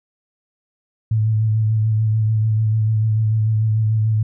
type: tone with vibrato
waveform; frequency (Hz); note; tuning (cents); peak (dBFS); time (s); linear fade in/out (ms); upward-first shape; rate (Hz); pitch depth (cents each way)
sine; 109.3; A2; -11; -14; 1.11-4.23; 5; sine; 6.8; 28
effects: none